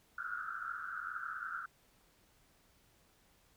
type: band-pass noise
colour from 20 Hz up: pink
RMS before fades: -42 dBFS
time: 0.18-1.66 s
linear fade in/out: 5 ms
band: 1300 to 1500 Hz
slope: 96 dB/octave
effects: pink hiss -69 dBFS RMS until 3.56 s